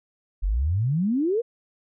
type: exponential sweep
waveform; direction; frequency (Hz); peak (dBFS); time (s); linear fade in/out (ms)
sine; up; 42 to 493.9; -20; 0.42-1.42; 20
effects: none

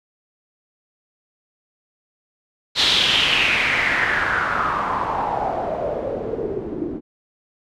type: noise with low-pass filter sweep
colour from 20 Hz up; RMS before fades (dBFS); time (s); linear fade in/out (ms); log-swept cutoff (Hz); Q
white; -21; 2.75-7.01; 50; 4000 to 300; 4.8
effects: none

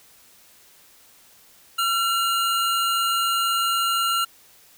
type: tone pair together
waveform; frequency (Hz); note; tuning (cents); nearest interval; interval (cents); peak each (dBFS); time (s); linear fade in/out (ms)
square; 1361 / 2841; F6 / F7; -45 / +29; octave + minor second; 1274; -22 / -26; 1.78-4.25; 10
effects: white hiss -53 dBFS RMS until 4.77 s

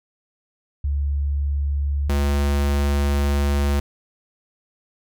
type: tone pair in turn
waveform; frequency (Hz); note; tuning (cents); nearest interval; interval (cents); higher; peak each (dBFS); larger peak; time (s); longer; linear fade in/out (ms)
sine / square; 71.1 / 71.1; C#2 / C#2; +45 / +45; unison; 0; neither; -19 / -18; second; 0.84-2.09 / 2.09-3.8; second; 5
effects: none

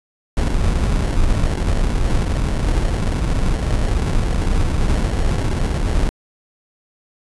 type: noise with sample-and-hold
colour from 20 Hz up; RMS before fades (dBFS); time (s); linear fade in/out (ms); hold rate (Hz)
brown; -17; 0.37-6.09; 0; 1225
effects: resampled to 24000 Hz

